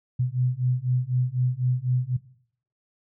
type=beating tone pair; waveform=sine; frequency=124 / 128 Hz; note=B2 / C3; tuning=+7 / -38 cents; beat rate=4 Hz; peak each=-25 / -25 dBFS; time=0.19-2.17 s; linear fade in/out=10 ms; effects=noise-tail reverb RT60 0.6 s tail -17 dB re dry